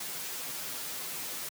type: noise with comb filter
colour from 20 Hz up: white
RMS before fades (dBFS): -38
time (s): 0-1.49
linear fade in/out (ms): 5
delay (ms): 9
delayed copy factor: -0.75
effects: high-pass 100 Hz 12 dB/octave